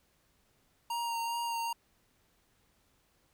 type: tone with vibrato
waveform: square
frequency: 932.3 Hz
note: A#5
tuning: in tune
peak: -33 dBFS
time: 0.9-1.73 s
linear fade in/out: 5 ms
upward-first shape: sine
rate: 2.5 Hz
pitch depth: 18 cents each way
effects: pink hiss -71 dBFS RMS until 3.33 s